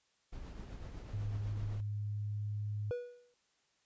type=noise with tremolo; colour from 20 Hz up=brown; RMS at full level=-44 dBFS; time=0.32-1.81 s; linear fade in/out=10 ms; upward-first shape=triangle; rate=8 Hz; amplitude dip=40%
type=tone with pitch glide; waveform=sine; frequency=103.83 to 104.49 Hz; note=G#2 to G#2; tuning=0 to +11 cents; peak=-35 dBFS; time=1.13-2.91 s; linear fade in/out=5 ms; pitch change=+11 cents; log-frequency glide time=1.87-2.74 s
type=tone with exponential decay; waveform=triangle; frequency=487.2 Hz; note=B4; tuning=24 cents flat; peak=-30 dBFS; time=2.91-3.34 s; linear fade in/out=0 ms; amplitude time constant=92 ms
effects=white hiss -75 dBFS RMS until 3.85 s + resampled to 16000 Hz